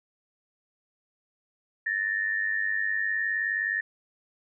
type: tone pair together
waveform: sine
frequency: 1748 / 1847.5 Hz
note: A6 / A#6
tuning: -12 / -16 cents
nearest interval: minor second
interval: 96 cents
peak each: -28 dBFS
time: 1.86-3.81 s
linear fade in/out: 5 ms
effects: none